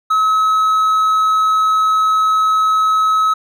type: tone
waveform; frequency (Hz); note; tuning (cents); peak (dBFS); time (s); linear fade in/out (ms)
triangle; 1285; E6; -45; -9; 0.1-3.34; 10
effects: none